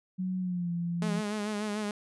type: tone with pitch glide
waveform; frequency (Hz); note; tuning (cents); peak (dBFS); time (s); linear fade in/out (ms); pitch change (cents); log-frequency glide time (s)
sine; 185 to 171.62; F#3 to F3; 0 to -30; -29; 0.18-1.21; 20; -130; 0.39-0.71
type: tone with vibrato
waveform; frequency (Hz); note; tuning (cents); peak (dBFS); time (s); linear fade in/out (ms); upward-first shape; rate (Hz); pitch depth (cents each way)
sawtooth; 210; G#3; +19; -27; 1.02-1.91; 2; sine; 6.8; 45
effects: resampled to 24000 Hz